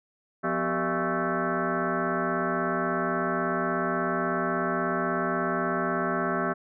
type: tone with frequency modulation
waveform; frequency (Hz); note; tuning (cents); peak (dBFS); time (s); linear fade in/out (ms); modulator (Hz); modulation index
sine; 466.2; A#4; 0; -24; 0.43-6.54; 20; 214; 5.2
effects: none